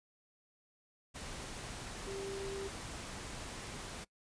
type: tone in noise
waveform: sine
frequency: 392 Hz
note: G4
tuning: in tune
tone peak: -40 dBFS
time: 2.06-2.69 s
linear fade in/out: 20 ms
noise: pink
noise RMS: -45 dBFS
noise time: 1.14-4.05 s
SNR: +2 dB
effects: noise-tail reverb RT60 0.1 s tail -22 dB re dry + resampled to 22050 Hz